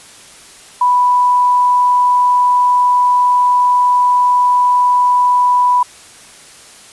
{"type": "tone", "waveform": "sine", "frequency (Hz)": 987.8, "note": "B5", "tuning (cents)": 0, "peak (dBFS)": -8, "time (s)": [0.81, 5.83], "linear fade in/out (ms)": 5, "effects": ["white hiss -39 dBFS RMS until 6.92 s", "resampled to 24000 Hz"]}